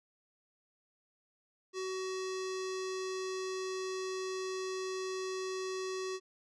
square tone with low-pass filter, 375.9 Hz, F#4, 27 cents sharp, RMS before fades -38 dBFS, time 1.73-6.2 s, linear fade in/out 50 ms, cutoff 6000 Hz, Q 2.5, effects none

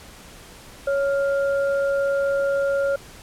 sine tone pair together, 555.2 / 1399 Hz, C#5 / F6, +3 / +3 cents, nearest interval octave + major third, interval 1600 cents, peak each -19 / -29 dBFS, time 0.87-2.96 s, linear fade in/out 5 ms, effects pink hiss -44 dBFS RMS until 3.22 s + low-pass 12000 Hz 12 dB/octave

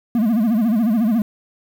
triangle tone with vibrato, 223.7 Hz, A3, 29 cents sharp, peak -12 dBFS, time 0.15-1.22 s, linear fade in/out 2 ms, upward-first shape sine, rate 14 Hz, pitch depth 150 cents each way, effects 7-bit

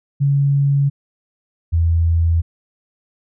sine tone pair in turn, 140.4 / 83.25 Hz, C#3 / E2, +22 / +18 cents, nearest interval major sixth, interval 904 cents, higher first, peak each -12 dBFS, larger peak neither, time 0.2-0.9 / 1.72-2.42 s, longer neither, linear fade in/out 20 ms, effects none

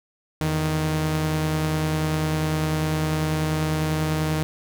sawtooth tone pair together, 82.83 / 155.56 Hz, E2 / D#3, +9 / 0 cents, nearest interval major seventh, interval 1091 cents, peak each -26 / -18 dBFS, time 0.41-4.43 s, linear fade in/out 0 ms, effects none

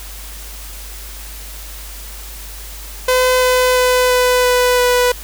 sawtooth tone with pitch steps, 508 / 505.1 / 502.2 / 499.3 / 496.4 / 493.5 Hz, B4 / B4 / B4 / B4 / B4 / B4, +49 / +39 / +29 / +19 / +9 / -1 cents, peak -7 dBFS, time 3.08-5.12 s, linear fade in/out 5 ms, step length 340 ms, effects added 50 Hz sine -31 dBFS peak until 5.23 s + white hiss -34 dBFS RMS until 5.23 s

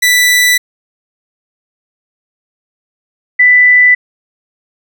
sawtooth / sine tone pair in turn, 1976 / 1987 Hz, B6 / B6, 0 / +10 cents, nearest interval unison, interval 10 cents, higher second, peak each -3 dBFS, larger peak neither, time 0.02-0.58 / 3.39-3.95 s, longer neither, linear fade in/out 10 ms, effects none

